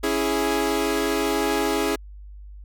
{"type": "chord", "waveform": "sawtooth", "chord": "C# minor", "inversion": "none", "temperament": "equal", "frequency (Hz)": [277.2, 329.6, 415.3], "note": ["C#4", "E4", "G#4"], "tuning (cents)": [0, 0, 0], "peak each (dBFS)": [-23, -22, -20], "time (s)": [0.03, 1.96], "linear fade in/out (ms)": 10, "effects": ["added 50 Hz sine -38 dBFS peak until 2.64 s"]}